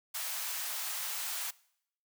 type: high-pass noise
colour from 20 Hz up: white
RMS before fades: -37 dBFS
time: 0.14-1.51 s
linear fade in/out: 10 ms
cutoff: 700 Hz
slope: 24 dB/octave
effects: noise-tail reverb RT60 0.7 s tail -22 dB re dry